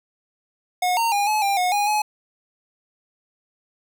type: tone with pitch steps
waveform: square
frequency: 725 / 920 / 813 / 855 / 796 / 726 / 821 / 846 Hz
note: F#5 / A#5 / G#5 / A5 / G5 / F#5 / G#5 / G#5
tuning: -35 / -23 / -37 / -50 / +26 / -33 / -20 / +32 cents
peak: -19 dBFS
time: 0.82-2.02 s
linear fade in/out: 5 ms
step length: 150 ms
effects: none